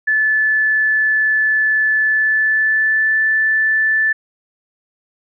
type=tone with pitch glide; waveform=sine; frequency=1738 to 1755.2 Hz; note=A6 to A6; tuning=-22 to -5 cents; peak=-12 dBFS; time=0.07-4.13 s; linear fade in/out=10 ms; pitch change=+17 cents; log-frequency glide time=2.02-3.2 s; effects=none